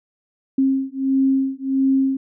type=beating tone pair; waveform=sine; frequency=267.3 / 268.8 Hz; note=C4 / C4; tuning=+37 / +47 cents; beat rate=1.5 Hz; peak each=-19 dBFS; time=0.58-2.17 s; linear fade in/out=5 ms; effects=none